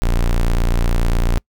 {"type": "tone", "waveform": "45% pulse", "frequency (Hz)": 29.14, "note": "A#0", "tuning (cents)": 0, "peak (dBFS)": -13, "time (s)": [0.02, 1.38], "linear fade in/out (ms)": 0, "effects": ["noise-tail reverb RT60 0.1 s tail -25 dB re dry"]}